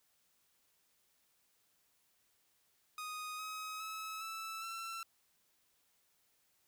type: tone with pitch steps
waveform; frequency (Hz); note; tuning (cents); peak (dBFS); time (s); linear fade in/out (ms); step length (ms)
sawtooth; 1244.5 / 1268.4 / 1292.9 / 1317.7 / 1343.1; D#6 / D#6 / E6 / E6 / E6; 0 / +33 / -34 / -1 / +32; -38; 2.98-5.03; 2; 410
effects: white hiss -75 dBFS RMS until 6.67 s